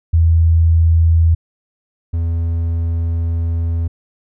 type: tone pair in turn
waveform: sine / triangle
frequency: 82.41 / 83.46 Hz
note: E2 / E2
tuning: 0 / +22 cents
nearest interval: unison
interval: 22 cents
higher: second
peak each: -8 / -13 dBFS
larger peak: first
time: 0.13-1.35 / 2.13-3.88 s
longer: second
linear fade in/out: 10 ms
effects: none